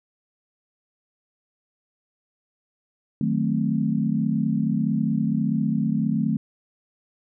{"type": "chord", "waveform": "sine", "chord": "D# diminished seventh", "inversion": "none", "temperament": "equal", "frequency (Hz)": [155.56, 185, 220, 261.6], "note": ["D#3", "F#3", "A3", "C4"], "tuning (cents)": [0, 0, 0, 0], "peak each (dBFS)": [-26, -27, -23, -28], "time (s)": [3.21, 6.37], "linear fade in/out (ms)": 2, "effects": []}